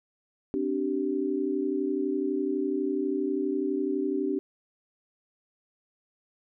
sine chord, C suspended second, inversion none, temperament equal with one note detuned, 261.6 / 293.7 / 385.3 Hz, C4 / D4 / G4, 0 / 0 / -30 cents, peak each -32 / -29 / -29 dBFS, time 0.54-4.39 s, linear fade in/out 0 ms, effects none

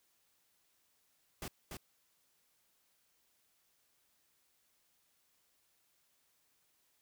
pink noise with echo, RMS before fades -43 dBFS, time 1.42-1.48 s, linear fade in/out 2 ms, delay 290 ms, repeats 1, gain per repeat -3 dB, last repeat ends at 1.77 s, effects white hiss -75 dBFS RMS until 7.01 s

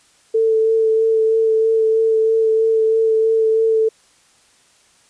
sine tone with vibrato, 444.5 Hz, A4, 18 cents sharp, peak -12 dBFS, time 0.34-3.89 s, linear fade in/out 10 ms, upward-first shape sine, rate 3.1 Hz, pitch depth 14 cents each way, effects white hiss -54 dBFS RMS until 5.09 s + resampled to 22050 Hz

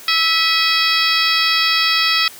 harmonic tone with a mistuned harmonic, 655 Hz, E5, 11 cents flat, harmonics 2 / 3 / 4 / 5 / 6 / 7 / 8, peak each -21 / -21 / -21 / -21 / -21 / -21 / -21 dBFS, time 0.08-2.28 s, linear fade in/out 2 ms, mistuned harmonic 4, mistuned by -63 cents, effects white hiss -38 dBFS RMS until 2.39 s + high-pass 100 Hz 12 dB/octave

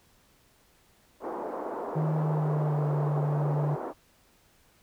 pink band-pass noise, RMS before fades -35 dBFS, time 1.2-3.94 s, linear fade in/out 50 ms, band 320 to 1000 Hz, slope 24 dB/octave
triangle tone with pitch glide, 155.56 to 147.42 Hz, D#3 to D3, 0 to +7 cents, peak -23 dBFS, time 1.95-3.76 s, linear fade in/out 20 ms, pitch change -93 cents, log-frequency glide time 2.16-2.89 s
effects pink hiss -63 dBFS RMS until 4.82 s

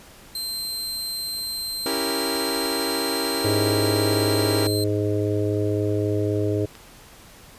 sawtooth tone, 4130 Hz, C8, 23 cents flat, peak -24 dBFS, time 0.35-4.84 s, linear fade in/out 2 ms
sawtooth chord, C# diminished seventh, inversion none, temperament equal with one note detuned, 277.2 / 329.6 / 393.6 / 466.2 Hz, C#4 / E4 / G4 / Bb4, 0 / 0 / +7 / 0 cents, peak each -26 dBFS, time 1.86-4.67 s, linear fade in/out 0 ms
harmonic tone, 103.83 Hz, G#2, in tune, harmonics 1 / 3 / 4 / 5 / 6, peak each -24 / -26 / -25 / -32 / -32 dBFS, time 3.44-6.66 s, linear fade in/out 10 ms
click, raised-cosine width 0.2 ms, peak -25 dBFS, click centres 6.753 s
effects pink hiss -47 dBFS RMS until 7.58 s + resampled to 32000 Hz

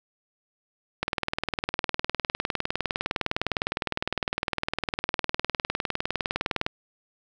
click train, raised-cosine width 0.3 ms, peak -9 dBFS, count 112, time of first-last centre 1.03-6.665 s, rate 19.7 Hz, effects none

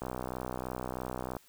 click train, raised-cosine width 1 ms, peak -22 dBFS, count 86, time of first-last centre 0.02-1.367 s, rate 63.1 Hz, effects white hiss -62 dBFS RMS until 1.48 s

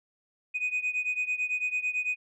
sine beating tone pair, 2489 / 2498 Hz, D#7 / D#7, 0 / +6 cents, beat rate 9 Hz, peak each -28 / -30 dBFS, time 0.54-2.16 s, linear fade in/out 20 ms, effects tanh soft clip ceiling -23 dBFS

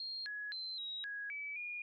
sine tone with pitch steps, 4222 / 1681 / 4093 / 3826 / 1658 / 2296 / 2432 Hz, C8 / G#6 / C8 / A#7 / G#6 / D7 / D#7, +15 / +20 / -39 / +44 / -3 / -40 / -40 cents, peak -40 dBFS, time 0-1.82 s, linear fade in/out 2 ms, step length 260 ms, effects none

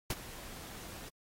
pink noise with ADSR envelope, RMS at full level -32 dBFS, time 0.1-1.09 s, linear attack 5 ms, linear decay 39 ms, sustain -16 dB, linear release 6 ms, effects AAC 48 kbps

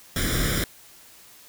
pink noise with comb filter, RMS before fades -24 dBFS, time 0.16-0.64 s, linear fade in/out 2 ms, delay 0.56 ms, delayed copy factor +0.85, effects white hiss -50 dBFS RMS until 1.48 s

